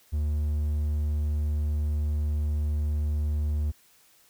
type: tone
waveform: triangle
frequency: 75 Hz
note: D2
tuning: 37 cents sharp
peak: -22 dBFS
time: 0.12-3.72 s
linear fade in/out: 20 ms
effects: white hiss -60 dBFS RMS until 4.29 s